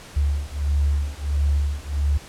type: beating tone pair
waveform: sine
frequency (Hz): 71.2 / 72.7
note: C#2 / D2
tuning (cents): +47 / -17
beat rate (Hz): 1.5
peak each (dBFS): -22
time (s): 0.16-2.18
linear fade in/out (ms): 10
effects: pink hiss -42 dBFS RMS until 2.28 s + low-pass 10000 Hz 12 dB/octave